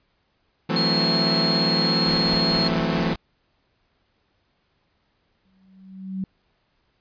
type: chord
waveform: sawtooth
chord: F# half-diminished seventh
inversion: third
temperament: equal with one note detuned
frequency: 164.81 / 182.03 / 220 / 261.6 Hz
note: E3 / F#3 / A3 / C4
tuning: 0 / -28 / 0 / 0 cents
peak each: -21 / -23 / -22 / -25 dBFS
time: 0.69-3.14 s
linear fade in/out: 10 ms
type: tone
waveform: sine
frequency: 4265 Hz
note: C8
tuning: 32 cents sharp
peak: -21 dBFS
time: 0.76-2.68 s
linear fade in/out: 2 ms
type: noise with tremolo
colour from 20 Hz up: pink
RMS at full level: -31 dBFS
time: 2.06-3.16 s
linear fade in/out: 5 ms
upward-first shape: sine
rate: 4.6 Hz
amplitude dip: 55%
type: tone with exponential growth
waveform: sine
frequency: 190 Hz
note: F#3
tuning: 46 cents sharp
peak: -23 dBFS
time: 5.45-6.24 s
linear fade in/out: 2 ms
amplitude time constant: 170 ms
effects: pink hiss -68 dBFS RMS until 7 s + resampled to 11025 Hz